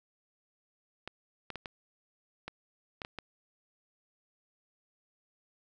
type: clicks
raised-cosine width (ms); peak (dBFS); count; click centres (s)
0.3; -23; 8; 1.076 / 1.503 / 1.557 / 1.658 / 2.48 / 3.018 / 3.049 / 3.187
effects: none